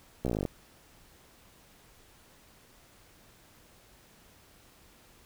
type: slowing click train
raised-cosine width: 2 ms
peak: -17 dBFS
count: 12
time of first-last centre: 0.25-0.452 s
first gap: 15 ms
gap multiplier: 1.04
effects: pink hiss -59 dBFS RMS until 5.25 s